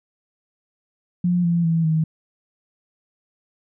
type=tone with pitch steps; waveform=sine; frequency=176.9 / 170.58 / 164.48 / 158.6 Hz; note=F3 / F3 / E3 / D#3; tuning=+23 / -40 / -4 / +33 cents; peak=-16 dBFS; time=1.24-2.04 s; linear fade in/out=5 ms; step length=200 ms; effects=none